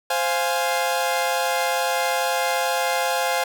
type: chord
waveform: sawtooth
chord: F minor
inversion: second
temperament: equal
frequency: 523.3 / 698.5 / 830.6 Hz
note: C5 / F5 / Ab5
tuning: 0 / 0 / 0 cents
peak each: -21 dBFS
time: 0.1-3.44 s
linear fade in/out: 5 ms
effects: none